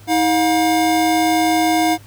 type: tone pair together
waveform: square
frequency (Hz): 319.4 / 715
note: D#4 / F5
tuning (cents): +45 / +41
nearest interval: octave + major second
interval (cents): 1396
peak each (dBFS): -17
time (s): 0.07-1.98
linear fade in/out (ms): 50
effects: added 103 Hz sine -41 dBFS peak until 2.06 s + pink hiss -47 dBFS RMS until 2.06 s